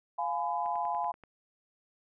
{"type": "chord", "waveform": "sine", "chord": "F diminished", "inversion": "none", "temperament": "just", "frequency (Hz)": [698.5, 838.1, 1005.8], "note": ["F5", "Ab5", "Cb6"], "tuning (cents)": [0, 16, 31], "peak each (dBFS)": [-34, -33, -34], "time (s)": [0.18, 1.12], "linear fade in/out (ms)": 10}
{"type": "click train", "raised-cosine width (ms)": 0.5, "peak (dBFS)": -36, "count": 7, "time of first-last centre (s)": [0.66, 1.237], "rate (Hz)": 10.4}
{"effects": []}